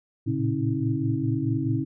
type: tone cluster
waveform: sine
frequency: 112.7 / 117.5 / 138.9 / 272.1 / 321 Hz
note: A2 / A#2 / C#3 / C#4 / E4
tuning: +42 / +14 / +4 / -32 / -46 cents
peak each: -29 dBFS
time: 0.26-1.85 s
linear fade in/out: 20 ms
effects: none